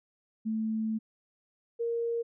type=tone pair in turn; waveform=sine; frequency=220 / 466.2 Hz; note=A3 / A#4; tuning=0 / 0 cents; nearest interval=octave + minor second; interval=1300 cents; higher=second; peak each=-28 dBFS; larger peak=neither; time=0.45-0.99 / 1.79-2.23 s; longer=first; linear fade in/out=20 ms; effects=none